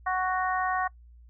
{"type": "harmonic tone", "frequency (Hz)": 370.7, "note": "F#4", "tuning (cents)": 3, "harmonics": [2, 3, 4, 5], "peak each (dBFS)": [-28, -29, -34, -34], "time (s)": [0.06, 0.88], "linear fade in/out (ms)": 10, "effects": ["noise-tail reverb RT60 0.1 s tail -23 dB re dry", "added 59 Hz sine -49 dBFS peak until 1.29 s"]}